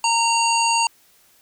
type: harmonic tone with a mistuned harmonic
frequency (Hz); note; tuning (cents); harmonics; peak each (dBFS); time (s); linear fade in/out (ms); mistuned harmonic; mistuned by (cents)
922; A#5; -19; 1 / 3 / 5 / 7 / 9; -18 / -23 / -25 / -26 / -28; 0.04-0.87; 2; 7; +69
effects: white hiss -56 dBFS RMS until 1.41 s

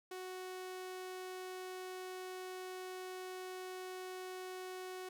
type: tone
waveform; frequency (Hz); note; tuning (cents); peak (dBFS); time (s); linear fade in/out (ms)
sawtooth; 370; F#4; 0; -40; 0.11-5.09; 5
effects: none

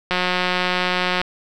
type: click train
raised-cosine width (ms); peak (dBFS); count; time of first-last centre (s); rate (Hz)
0.3; -4; 201; 0.11-1.215; 181
effects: none

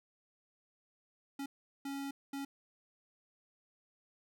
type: tone bursts at uneven times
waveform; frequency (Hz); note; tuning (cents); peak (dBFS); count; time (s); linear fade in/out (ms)
square; 277.2; C#4; 0; -39; 3; 1.39-1.46 / 1.85-2.11 / 2.33-2.45; 5
effects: none

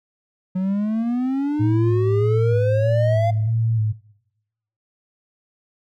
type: exponential sweep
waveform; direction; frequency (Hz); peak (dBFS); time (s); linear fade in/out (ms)
triangle; up; 182.4 to 698.5; -17; 0.55-3.31; 10
type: tone with vibrato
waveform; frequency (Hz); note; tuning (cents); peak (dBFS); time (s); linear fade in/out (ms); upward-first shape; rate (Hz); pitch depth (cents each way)
sine; 110.8; A2; +13; -17; 1.59-3.93; 20; square; 1.6; 40
effects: noise-tail reverb RT60 0.9 s tail -21 dB re dry

